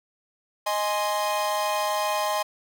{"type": "chord", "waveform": "45% pulse", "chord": "Ab major", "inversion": "second", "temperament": "equal", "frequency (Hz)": [622.3, 830.6, 1046.5], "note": ["Eb5", "Ab5", "C6"], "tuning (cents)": [0, 0, 0], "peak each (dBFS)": -28, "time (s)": [0.66, 2.43], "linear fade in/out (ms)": 10, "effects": ["10-bit"]}